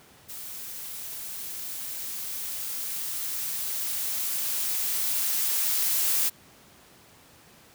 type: noise with level ramp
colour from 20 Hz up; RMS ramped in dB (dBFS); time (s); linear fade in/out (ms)
blue; -39 to -24; 0.28-6.3; 20
effects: pink hiss -54 dBFS RMS until 7.74 s + high-pass 80 Hz 12 dB/octave